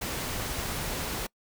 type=noise; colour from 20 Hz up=pink; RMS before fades=-33 dBFS; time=0.01-1.27 s; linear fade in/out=10 ms; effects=noise-tail reverb RT60 0.1 s tail -25 dB re dry